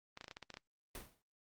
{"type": "clicks", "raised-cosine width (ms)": 0.2, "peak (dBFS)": -30, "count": 10, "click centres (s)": [0.174, 0.211, 0.243, 0.281, 0.312, 0.369, 0.427, 0.503, 0.541, 0.571]}
{"type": "noise with exponential decay", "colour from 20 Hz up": "pink", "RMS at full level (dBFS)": -44, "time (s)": [0.95, 1.22], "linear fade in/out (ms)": 2, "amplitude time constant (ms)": 57}
{"effects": ["noise-tail reverb RT60 0.1 s tail -20 dB re dry", "Opus 32 kbps"]}